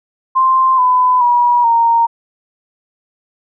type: tone with pitch steps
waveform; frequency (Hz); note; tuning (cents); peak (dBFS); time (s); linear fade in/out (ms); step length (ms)
sine; 1046.5 / 1005 / 965.2 / 927; C6 / B5 / B5 / A#5; 0 / +30 / -40 / -10; -8; 0.35-2.07; 20; 430
effects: none